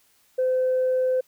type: tone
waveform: sine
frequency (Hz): 513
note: C5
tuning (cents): -34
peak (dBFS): -18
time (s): 0.38-1.21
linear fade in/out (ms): 10
effects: tanh soft clip ceiling -16 dBFS + white hiss -62 dBFS RMS until 1.27 s